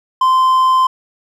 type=tone; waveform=triangle; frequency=1037 Hz; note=C6; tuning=16 cents flat; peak=-7 dBFS; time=0.21-0.87 s; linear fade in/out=5 ms; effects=none